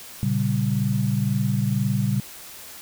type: chord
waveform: sine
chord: G diminished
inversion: first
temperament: equal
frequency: 116.54 / 138.59 / 196 Hz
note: Bb2 / Db3 / G3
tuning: 0 / 0 / 0 cents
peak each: -24 dBFS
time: 0.23-2.2 s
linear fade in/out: 0 ms
effects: white hiss -41 dBFS RMS until 2.81 s